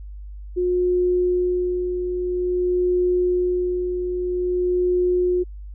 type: tone with tremolo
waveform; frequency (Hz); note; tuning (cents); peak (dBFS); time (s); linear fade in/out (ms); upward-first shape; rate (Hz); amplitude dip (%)
sine; 359.7; F#4; -49; -16; 0.56-5.44; 20; sine; 0.5; 50
effects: added 50 Hz sine -33 dBFS peak until 5.74 s